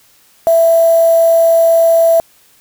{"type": "tone with quantisation", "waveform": "sine", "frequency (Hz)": 663, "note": "E5", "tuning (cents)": 10, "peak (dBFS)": -6, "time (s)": [0.47, 2.2], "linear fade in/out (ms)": 0, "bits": 4, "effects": ["white hiss -49 dBFS RMS until 2.6 s"]}